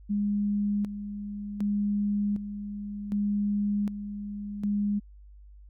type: tone with tremolo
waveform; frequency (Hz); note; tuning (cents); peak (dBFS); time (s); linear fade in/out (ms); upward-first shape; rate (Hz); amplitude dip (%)
sine; 204.8; G#3; -24; -24; 0.09-5; 20; square; 0.66; 65
effects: added 50 Hz sine -47 dBFS peak until 5.69 s